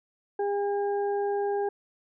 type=harmonic tone; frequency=404.5 Hz; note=G#4; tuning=46 cents flat; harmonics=1 / 2 / 4; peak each=-26 / -31 / -44 dBFS; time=0.39-1.69 s; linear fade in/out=5 ms; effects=none